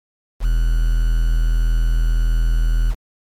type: tone with quantisation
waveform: triangle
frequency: 40.81 Hz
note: E1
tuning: 17 cents flat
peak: -11 dBFS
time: 0.4-2.95 s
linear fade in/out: 50 ms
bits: 6
effects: MP3 64 kbps